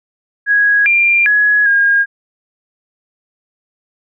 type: tone with pitch steps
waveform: sine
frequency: 1657 / 2386 / 1680 / 1624 Hz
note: G#6 / D7 / G#6 / G#6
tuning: -4 / +27 / +19 / -39 cents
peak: -8 dBFS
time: 0.46-2.06 s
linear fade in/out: 50 ms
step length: 400 ms
effects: none